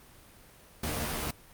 pink noise with comb filter, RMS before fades -33 dBFS, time 0.83-1.31 s, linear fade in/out 5 ms, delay 13 ms, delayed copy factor +1, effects pink hiss -55 dBFS RMS until 1.53 s + Opus 32 kbps

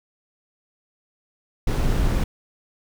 brown noise, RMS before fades -20 dBFS, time 1.67-2.24 s, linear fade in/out 5 ms, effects none

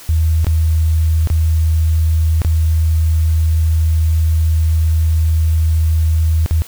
sine tone with dropouts, 80 Hz, D#2, 49 cents sharp, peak -10 dBFS, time 0.09-6.62 s, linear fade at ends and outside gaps 0 ms, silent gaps 0.445-0.468 / 1.273-1.301 / 2.418-2.448 / 6.461-6.51 s, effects white hiss -37 dBFS RMS until 6.67 s

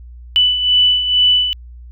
sine beating tone pair, 2980 / 2982.2 Hz, F#7 / F#7, +12 / +13 cents, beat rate 2.2 Hz, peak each -18 / -11 dBFS, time 0.36-1.53 s, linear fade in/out 0 ms, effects added 60 Hz sine -33 dBFS peak until 1.91 s

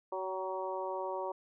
harmonic tone with a mistuned harmonic, 187.9 Hz, F#3, 27 cents sharp, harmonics 2 / 3 / 4 / 5 / 6, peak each -40 / -39 / -44 / -39 / -46 dBFS, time 0.12-1.32 s, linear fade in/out 5 ms, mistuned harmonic 4, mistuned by +18 cents, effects none

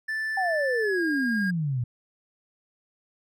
triangle tone with pitch glide, 1760 to 1623.3 Hz, A6 to G#6, 0 to -40 cents, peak -25 dBFS, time 0.08-1.51 s, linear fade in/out 10 ms, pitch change -140 cents, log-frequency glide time 0.8-1.02 s
sine exponential sweep, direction down, 791 to 116.54 Hz, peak -24 dBFS, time 0.37-1.84 s, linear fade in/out 5 ms
effects none

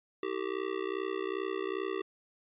square tone with amplitude modulation, 386.4 Hz, G4, 25 cents flat, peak -29 dBFS, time 0.23-2.02 s, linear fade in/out 2 ms, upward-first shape sine, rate 62.5 Hz, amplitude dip 100%, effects resampled to 8000 Hz

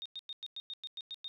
sine tone bursts, 3693 Hz, A#7, 17 cents flat, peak -39 dBFS, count 10, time 0.02-1.28 s, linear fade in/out 0 ms, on 36 ms, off 100 ms, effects none

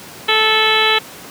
harmonic tone with a mistuned harmonic, 437.2 Hz, A4, 11 cents flat, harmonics 1 / 2 / 3 / 4 / 5 / 6 / 7 / 8 / 9, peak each -20 / -20 / -20 / -20 / -20 / -20 / -20 / -20 / -20 dBFS, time 0.28-0.99 s, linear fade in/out 10 ms, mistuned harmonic 8, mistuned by -58 cents, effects pink hiss -35 dBFS RMS until 1.3 s + high-pass 150 Hz 12 dB/octave

